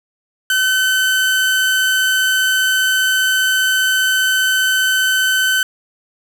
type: tone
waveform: 30% pulse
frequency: 1525 Hz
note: G6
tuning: 48 cents flat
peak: -10 dBFS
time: 0.5-5.63 s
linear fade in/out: 2 ms
effects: none